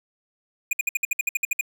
square tone bursts, 2448 Hz, D#7, 29 cents flat, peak -20 dBFS, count 12, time 0.71-1.611 s, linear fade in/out 5 ms, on 21 ms, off 59 ms, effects none

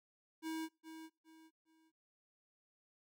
square tone with echo, 320.6 Hz, E4, 48 cents flat, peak -40 dBFS, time 0.42-0.69 s, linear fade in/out 50 ms, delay 410 ms, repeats 3, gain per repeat -10 dB, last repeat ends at 1.92 s, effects noise-tail reverb RT60 0.3 s tail -24 dB re dry

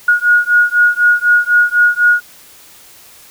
sine beating tone pair, 1442 / 1446 Hz, F#6 / F#6, -45 / -40 cents, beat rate 4 Hz, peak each -11 dBFS, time 0.08-2.21 s, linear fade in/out 5 ms, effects white hiss -41 dBFS RMS until 3.3 s

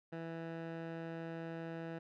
15% pulse tone with low-pass filter, 164.81 Hz, E3, in tune, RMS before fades -44 dBFS, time 0.12-1.99 s, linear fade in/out 10 ms, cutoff 2000 Hz, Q 0.82, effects none

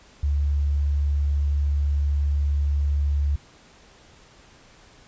sine tone, 71.8 Hz, D2, 39 cents flat, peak -19 dBFS, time 0.23-3.36 s, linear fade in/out 5 ms, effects pink hiss -52 dBFS RMS until 5.07 s + resampled to 16000 Hz

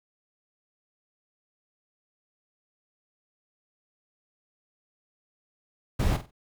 brown noise with echo, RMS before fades -24 dBFS, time 5.99-6.17 s, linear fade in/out 10 ms, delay 47 ms, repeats 3, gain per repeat -11 dB, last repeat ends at 6.311 s, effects none

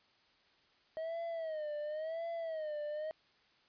triangle tone with vibrato, 632 Hz, D#5, 27 cents sharp, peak -35 dBFS, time 0.97-3.11 s, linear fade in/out 0 ms, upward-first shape sine, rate 0.94 Hz, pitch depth 110 cents each way, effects white hiss -69 dBFS RMS until 3.68 s + resampled to 11025 Hz

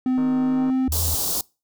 triangle tone with pitch glide, 256.3 to 260.5 Hz, C4 to C4, -36 to -7 cents, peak -16 dBFS, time 0.06-0.88 s, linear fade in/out 2 ms, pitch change +29 cents, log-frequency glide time 0.39-0.73 s
click train, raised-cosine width 1 ms, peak -22 dBFS, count 81, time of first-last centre 0.18-0.699 s, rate 154 Hz
sine linear two-way sweep, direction up then down, 73.42 to 85.8 to 73.42 Hz, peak -23 dBFS, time 0.88-1.15 s, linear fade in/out 5 ms, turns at 1.04 s
white band-stop noise, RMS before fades -24 dBFS, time 0.92-1.41 s, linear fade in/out 2 ms, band 1000 to 4000 Hz, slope 24 dB/octave
effects noise-tail reverb RT60 0.3 s tail -25 dB re dry

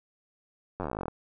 slowing click train, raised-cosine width 1 ms, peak -19 dBFS, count 18, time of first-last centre 0.8-1.082 s, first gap 10 ms, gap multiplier 1.06, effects none

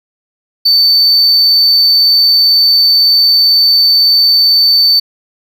triangle tone, 4541 Hz, C#8, 41 cents sharp, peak -4 dBFS, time 0.65-5 s, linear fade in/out 10 ms, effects none

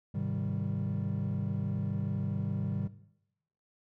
triangle chord, Ab major seventh, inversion none, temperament equal, 103.83 / 130.81 / 155.56 / 196 Hz, Ab2 / C3 / Eb3 / G3, 0 / 0 / 0 / 0 cents, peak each -34 dBFS, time 0.14-2.88 s, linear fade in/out 10 ms, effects noise-tail reverb RT60 0.8 s tail -17 dB re dry + tanh soft clip ceiling -21 dBFS

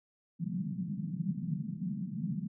white band-pass noise, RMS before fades -36 dBFS, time 0.39-2.48 s, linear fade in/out 20 ms, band 150 to 200 Hz, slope 48 dB/octave, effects none

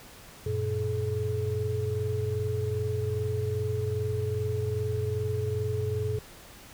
sine tone cluster, 95 / 117.5 / 427.8 Hz, F#2 / A#2 / A4, +46 / +14 / -49 cents, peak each -31 dBFS, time 0.46-6.19 s, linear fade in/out 5 ms, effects pink hiss -49 dBFS RMS until 6.73 s

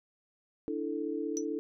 sine chord, D suspended second, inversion none, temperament equal, 293.7 / 329.6 / 440 Hz, D4 / E4 / A4, 0 / 0 / 0 cents, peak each -36 dBFS, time 0.68-1.59 s, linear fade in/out 0 ms
sine tone with exponential decay, 5920 Hz, F#8, in tune, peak -30 dBFS, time 1.37-1.45 s, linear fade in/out 0 ms, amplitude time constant 16 ms
effects none

